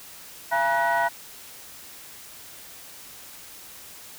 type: tone cluster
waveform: sine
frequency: 681 / 834 / 956 / 1486 / 1910 Hz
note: F5 / G#5 / A#5 / F#6 / A#6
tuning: -44 / +7 / +43 / +7 / +42 cents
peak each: -24 / -29 / -23 / -26 / -28 dBFS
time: 0.51-1.09 s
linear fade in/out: 20 ms
effects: tanh soft clip ceiling -14 dBFS + white hiss -44 dBFS RMS until 4.18 s